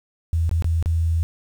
sine tone with dropouts, 82.41 Hz, E2, in tune, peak -17 dBFS, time 0.33-1.23 s, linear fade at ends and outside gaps 0 ms, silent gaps 0.493-0.513 / 0.623-0.644 / 0.826-0.859 s, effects 8-bit

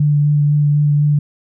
sine tone with vibrato, 147 Hz, D3, 2 cents sharp, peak -10 dBFS, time 0-1.19 s, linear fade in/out 5 ms, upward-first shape sine, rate 4 Hz, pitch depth 13 cents each way, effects none

